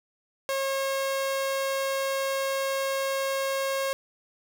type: tone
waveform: sawtooth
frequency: 542 Hz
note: C#5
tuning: 39 cents flat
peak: -22 dBFS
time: 0.49-3.93 s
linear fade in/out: 0 ms
effects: none